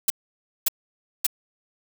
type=noise bursts; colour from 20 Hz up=blue; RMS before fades=-19 dBFS; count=3; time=0.08-1.266 s; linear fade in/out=5 ms; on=22 ms; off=560 ms; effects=none